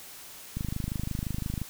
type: click train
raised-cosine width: 5 ms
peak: -19 dBFS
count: 28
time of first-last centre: 0.57-1.617 s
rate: 25.8 Hz
effects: white hiss -46 dBFS RMS until 1.69 s